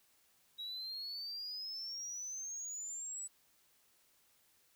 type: exponential sweep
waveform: sine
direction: up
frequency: 3836 to 7950 Hz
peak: -39 dBFS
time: 0.58-3.28 s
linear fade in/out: 20 ms
effects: tanh soft clip ceiling -39 dBFS + white hiss -71 dBFS RMS until 4.75 s